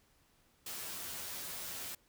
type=noise with comb filter; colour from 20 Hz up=white; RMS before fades=-43 dBFS; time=0.66-1.95 s; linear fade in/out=5 ms; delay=11 ms; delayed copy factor=+0.75; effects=pink hiss -70 dBFS RMS until 2.08 s